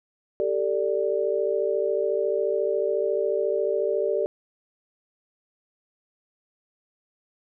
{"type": "chord", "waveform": "sine", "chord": "G suspended second", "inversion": "none", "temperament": "equal with one note detuned", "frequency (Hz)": [392, 446.1, 587.3], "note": ["G4", "A4", "D5"], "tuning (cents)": [0, 24, 0], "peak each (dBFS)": -26, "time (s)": [0.4, 4.26], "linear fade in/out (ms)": 0, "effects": []}